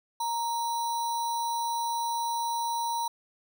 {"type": "tone with sample-and-hold", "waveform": "sine", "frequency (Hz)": 932, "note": "A#5", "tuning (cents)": -1, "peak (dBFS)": -27, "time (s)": [0.2, 3.08], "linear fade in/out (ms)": 5, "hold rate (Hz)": 4900, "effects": []}